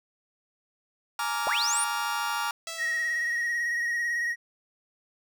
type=chord; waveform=40% pulse; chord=Bb dominant seventh; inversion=third; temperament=just; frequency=839.1 / 932.3 / 1165.4 / 1398.5 Hz; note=Ab5 / Bb5 / D6 / F6; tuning=+18 / 0 / -14 / +2 cents; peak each=-34 / -32 / -33 / -31 dBFS; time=1.19-2.51 s; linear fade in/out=2 ms
type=linear sweep; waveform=sine; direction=up; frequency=501 to 9850 Hz; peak=-25 dBFS; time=1.47-1.84 s; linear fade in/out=0 ms
type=tone with exponential decay; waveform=5% pulse; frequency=659 Hz; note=E5; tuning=1 cent flat; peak=-22 dBFS; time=2.67-4.01 s; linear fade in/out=2 ms; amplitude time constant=290 ms
type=tone with vibrato; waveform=triangle; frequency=1889 Hz; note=A#6; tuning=22 cents sharp; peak=-24 dBFS; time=2.77-4.36 s; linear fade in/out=50 ms; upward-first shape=triangle; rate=18 Hz; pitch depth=37 cents each way
effects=none